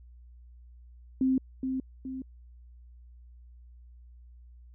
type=tone with echo; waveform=sine; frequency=261.6 Hz; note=C4; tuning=in tune; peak=-22 dBFS; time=1.21-1.38 s; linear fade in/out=2 ms; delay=420 ms; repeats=2; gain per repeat=-6 dB; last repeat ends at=2.22 s; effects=added 60 Hz sine -49 dBFS peak until 4.74 s